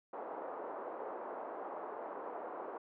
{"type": "band-pass noise", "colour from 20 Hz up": "pink", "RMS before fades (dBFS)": -44, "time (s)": [0.13, 2.78], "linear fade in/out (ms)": 5, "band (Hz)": [390, 1100], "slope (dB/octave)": 24, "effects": []}